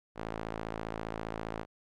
sawtooth tone with band-pass filter, 55 Hz, A1, in tune, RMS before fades -39 dBFS, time 0.15-1.66 s, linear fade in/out 50 ms, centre 750 Hz, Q 0.59, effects none

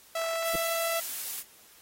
sawtooth tone with pitch glide, 659.3 to 665 Hz, E5 to E5, 0 to +15 cents, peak -25 dBFS, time 0.15-1 s, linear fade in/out 5 ms, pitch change +15 cents, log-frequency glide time 0.31-0.73 s
blue noise, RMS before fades -35 dBFS, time 0.42-1.44 s, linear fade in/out 50 ms
clicks, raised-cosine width 2 ms, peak -26 dBFS, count 2, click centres 0.549 / 0.555 s
effects white hiss -56 dBFS RMS until 1.81 s + AAC 48 kbps

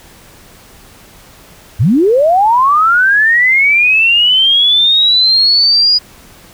sine linear sweep, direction up, 84 to 4934 Hz, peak -6 dBFS, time 1.79-5.99 s, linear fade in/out 20 ms, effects pink hiss -40 dBFS RMS until 6.53 s

